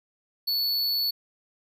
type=tone; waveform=square; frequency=4435 Hz; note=C#8; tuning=in tune; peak=-24 dBFS; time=0.47-1.11 s; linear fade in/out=10 ms; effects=none